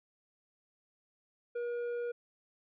triangle tone with tanh clipping, 478.3 Hz, A#4, 44 cents sharp, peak -35 dBFS, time 1.55-2.12 s, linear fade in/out 10 ms, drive 11 dB, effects none

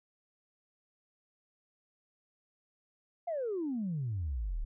sine exponential sweep, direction down, 715 to 33.27 Hz, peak -31 dBFS, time 3.27-4.65 s, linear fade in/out 10 ms, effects tanh soft clip ceiling -28 dBFS

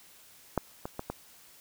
clicks, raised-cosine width 1 ms, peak -12 / -21 / -20 / -19 dBFS, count 4, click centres 0.577 / 0.855 / 0.994 / 1.1 s, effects white hiss -56 dBFS RMS until 1.6 s

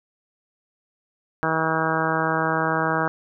harmonic tone, 160.4 Hz, E3, 47 cents flat, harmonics 1 / 2 / 3 / 4 / 5 / 6 / 7 / 8 / 9 / 10, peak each -29 / -29 / -29 / -29 / -29 / -29 / -29 / -29 / -29 / -29 dBFS, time 1.43-3.08 s, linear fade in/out 0 ms, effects none

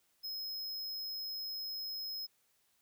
square tone, 5130 Hz, E8, 48 cents flat, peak -39 dBFS, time 0.23-2.27 s, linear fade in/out 20 ms, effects white hiss -74 dBFS RMS until 2.81 s

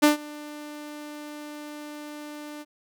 sawtooth tone with ADSR envelope, 297.5 Hz, D4, 22 cents sharp, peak -9 dBFS, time 0.02-2.65 s, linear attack 18 ms, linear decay 130 ms, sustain -24 dB, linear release 39 ms, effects none

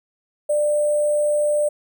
sine tone with sample-and-hold, 593 Hz, D5, 17 cents sharp, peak -16 dBFS, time 0.49-1.69 s, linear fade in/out 10 ms, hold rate 8820 Hz, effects none

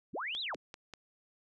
sine linear two-way sweep, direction up then down, 77.6 to 4074 to 77.6 Hz, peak -35 dBFS, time 0.13-0.56 s, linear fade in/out 20 ms, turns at 0.41 s
click train, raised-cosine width 0.2 ms, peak -28 dBFS, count 4, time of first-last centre 0.35-0.937 s, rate 5.11 Hz
effects none

